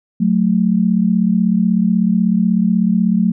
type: tone pair together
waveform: sine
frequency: 183.75 / 220 Hz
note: F#3 / A3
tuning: -12 / 0 cents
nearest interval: minor third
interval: 312 cents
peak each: -14 dBFS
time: 0.2-3.32 s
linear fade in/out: 10 ms
effects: none